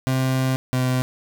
30% pulse tone pair in turn, 130.81 / 127.75 Hz, C3 / C3, 0 / -41 cents, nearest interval unison, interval 41 cents, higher first, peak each -16 dBFS, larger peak neither, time 0.07-0.56 / 0.73-1.02 s, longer first, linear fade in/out 0 ms, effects none

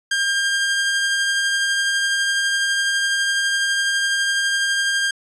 sawtooth tone with tremolo, 1602 Hz, G6, 37 cents sharp, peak -13 dBFS, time 0.11-5.11 s, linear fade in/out 5 ms, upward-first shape triangle, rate 12 Hz, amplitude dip 25%, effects resampled to 22050 Hz

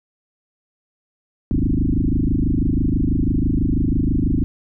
sine tone with frequency modulation, 111.7 Hz, A2, 27 cents sharp, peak -15 dBFS, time 1.51-4.44 s, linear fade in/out 0 ms, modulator 26.1 Hz, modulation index 7.4, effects none

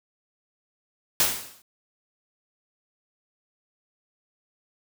white noise with exponential decay, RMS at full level -18 dBFS, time 1.2-1.62 s, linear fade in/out 2 ms, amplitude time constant 90 ms, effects none

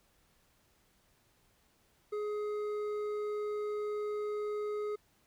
sine tone with hard clipping, 419.1 Hz, G#4, 16 cents sharp, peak -35 dBFS, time 2.12-4.96 s, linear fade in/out 10 ms, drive 7 dB, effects pink hiss -70 dBFS RMS until 5.26 s

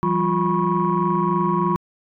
sine tone cluster, 167.9 / 191.1 / 351.2 / 976 / 1097 Hz, E3 / G3 / F4 / B5 / C#6, +32 / -44 / +10 / -21 / -18 cents, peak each -23 dBFS, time 0.03-1.76 s, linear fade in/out 0 ms, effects tanh soft clip ceiling -9 dBFS

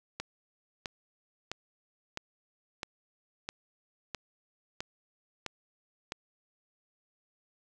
click train, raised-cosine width 0.2 ms, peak -18 dBFS, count 10, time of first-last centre 0.2-6.121 s, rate 1.52 Hz, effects none

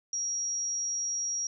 sine tone, 5670 Hz, F8, 25 cents sharp, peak -29 dBFS, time 0.13-1.47 s, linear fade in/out 2 ms, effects none

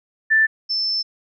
sine tone pair in turn, 1767 / 5295 Hz, A6 / E8, +7 / +7 cents, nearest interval octave + perfect fifth, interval 1900 cents, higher second, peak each -12 / -19 dBFS, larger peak first, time 0.3-0.47 / 0.69-1.03 s, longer second, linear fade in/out 20 ms, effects none

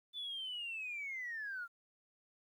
sine linear sweep, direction down, 3520 to 1359 Hz, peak -39 dBFS, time 0.13-1.68 s, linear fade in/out 50 ms, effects tanh soft clip ceiling -35 dBFS + 12-bit

